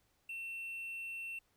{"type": "tone", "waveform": "triangle", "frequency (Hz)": 2700, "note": "E7", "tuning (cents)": 41, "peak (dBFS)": -39, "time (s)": [0.29, 1.39], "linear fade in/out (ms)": 5, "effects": ["pink hiss -75 dBFS RMS until 1.56 s"]}